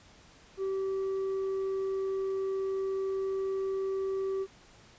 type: tone with tanh clipping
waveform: triangle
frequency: 385.7 Hz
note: G4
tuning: 28 cents flat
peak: -30 dBFS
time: 0.57-4.47 s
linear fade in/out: 50 ms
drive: 8 dB
effects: pink hiss -57 dBFS RMS until 4.98 s + resampled to 16000 Hz